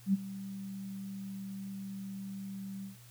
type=tone with ADSR envelope; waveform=sine; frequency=194.8 Hz; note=G3; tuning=11 cents flat; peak=-22 dBFS; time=0.06-2.97 s; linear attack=76 ms; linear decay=25 ms; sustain=-17 dB; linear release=130 ms; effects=added 120 Hz sine -54 dBFS peak until 3.1 s + white hiss -59 dBFS RMS until 3.1 s